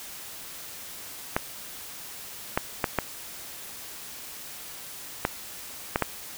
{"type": "clicks", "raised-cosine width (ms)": 0.5, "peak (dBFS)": -7, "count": 7, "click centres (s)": [1.365, 2.575, 2.842, 2.987, 5.251, 5.959, 6.023], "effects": ["white hiss -41 dBFS RMS until 6.37 s"]}